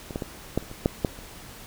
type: clicks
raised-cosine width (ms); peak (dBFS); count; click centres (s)
2; -23 / -15 / -16 / -9 / -28 / -27 / -6 / -8 / -29; 9; 0.108 / 0.159 / 0.222 / 0.576 / 0.626 / 0.714 / 0.859 / 1.048 / 1.189
effects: pink hiss -44 dBFS RMS until 1.66 s